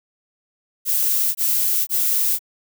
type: noise bursts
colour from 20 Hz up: violet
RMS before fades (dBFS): -19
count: 3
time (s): 0.85-2.392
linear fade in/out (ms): 50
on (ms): 500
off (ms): 21
effects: none